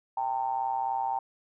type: ring-modulated tone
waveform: triangle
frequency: 61.74 Hz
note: B1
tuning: in tune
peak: -22 dBFS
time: 0.17-1.19 s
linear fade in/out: 5 ms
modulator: 848 Hz
effects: none